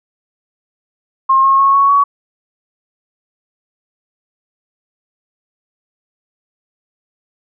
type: tone with pitch steps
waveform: sine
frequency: 1069 / 1082.7 / 1096.5 / 1110.5 / 1124.7 Hz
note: C6 / C#6 / C#6 / C#6 / C#6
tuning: +37 / -41 / -19 / +3 / +25 cents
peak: -7 dBFS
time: 1.29-2.04 s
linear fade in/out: 10 ms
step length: 150 ms
effects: none